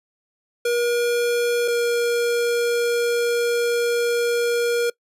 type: tone pair in turn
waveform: square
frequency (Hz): 477.7 / 474.4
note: A#4 / A#4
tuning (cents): +42 / +30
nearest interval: unison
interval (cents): 12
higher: first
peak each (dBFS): -19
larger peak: neither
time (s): 0.65-1.68 / 1.68-4.9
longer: second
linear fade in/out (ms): 5
effects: noise-tail reverb RT60 0.1 s tail -24 dB re dry + resampled to 32000 Hz